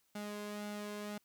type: tone with flanger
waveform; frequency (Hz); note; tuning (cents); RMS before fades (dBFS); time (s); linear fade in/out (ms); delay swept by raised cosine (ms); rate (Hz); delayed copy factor
sawtooth; 207.7; G#3; 0; -43; 0.15-1.18; 5; 1.4 to 1.9; 1.9; +0.5
effects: white hiss -75 dBFS RMS until 1.24 s